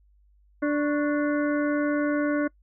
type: harmonic tone with a mistuned harmonic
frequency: 293.7 Hz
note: D4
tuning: in tune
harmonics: 1 / 2 / 4 / 5 / 6 / 7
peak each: -23 / -28 / -36 / -33 / -41 / -42 dBFS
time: 0.62-2.48 s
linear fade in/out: 10 ms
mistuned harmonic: 4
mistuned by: -96 cents
effects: noise-tail reverb RT60 0.1 s tail -24 dB re dry + added 50 Hz sine -57 dBFS peak until 2.62 s